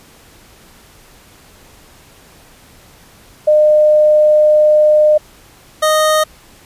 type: tone pair in turn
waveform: sine / 25% pulse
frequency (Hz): 607 / 620.1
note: D#5 / D#5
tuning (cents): -43 / -6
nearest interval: unison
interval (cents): 37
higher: second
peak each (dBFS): -6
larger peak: neither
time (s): 3.47-5.18 / 5.82-6.24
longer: first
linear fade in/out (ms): 10
effects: pink hiss -44 dBFS RMS until 6.65 s + resampled to 32000 Hz